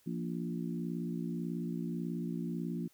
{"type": "harmonic tone with a mistuned harmonic", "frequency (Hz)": 58.27, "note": "A#1", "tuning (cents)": 0, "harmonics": [3, 4, 5, 6], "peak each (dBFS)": [-37, -39, -42, -45], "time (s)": [0.06, 2.88], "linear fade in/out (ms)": 10, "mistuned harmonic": 3, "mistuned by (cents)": -35, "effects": ["white hiss -68 dBFS RMS until 2.93 s"]}